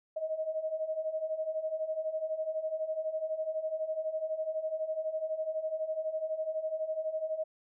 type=beating tone pair; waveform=sine; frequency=622.3 / 634.3 Hz; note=D#5 / D#5; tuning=0 / +33 cents; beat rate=12 Hz; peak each=-37 / -33 dBFS; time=0.16-7.44 s; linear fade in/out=10 ms; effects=none